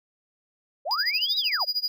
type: linear two-way sweep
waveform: sine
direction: up then down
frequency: 506 to 3946 to 506 Hz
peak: -26 dBFS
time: 0.85-1.65 s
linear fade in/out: 20 ms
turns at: 1.37 s
type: tone with tremolo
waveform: triangle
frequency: 4900 Hz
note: D#8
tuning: 27 cents flat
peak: -20 dBFS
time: 0.91-1.88 s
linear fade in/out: 0 ms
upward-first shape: sine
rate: 13 Hz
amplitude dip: 95%
effects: none